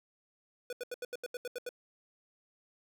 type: tone bursts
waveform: square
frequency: 492.1 Hz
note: B4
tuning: 6 cents flat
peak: -37 dBFS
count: 10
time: 0.7-1.691 s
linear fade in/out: 2 ms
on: 28 ms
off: 79 ms
effects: none